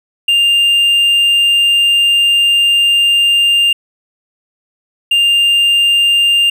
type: tone pair in turn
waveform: triangle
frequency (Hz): 2800 / 2800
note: F7 / F7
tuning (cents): +4 / +4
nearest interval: unison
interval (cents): 0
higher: neither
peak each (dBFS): -6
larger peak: neither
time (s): 0.28-3.73 / 5.11-6.5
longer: first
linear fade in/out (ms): 5
effects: none